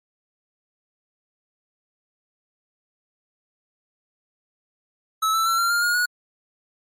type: tone with pitch steps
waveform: square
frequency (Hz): 1300 / 1325 / 1350.5 / 1376.5 / 1403 / 1430 / 1457.5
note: E6 / E6 / E6 / F6 / F6 / F6 / F#6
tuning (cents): -24 / +9 / +42 / -25 / +8 / +41 / -26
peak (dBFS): -19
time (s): 5.22-6.06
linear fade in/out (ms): 10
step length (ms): 120
effects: MP3 64 kbps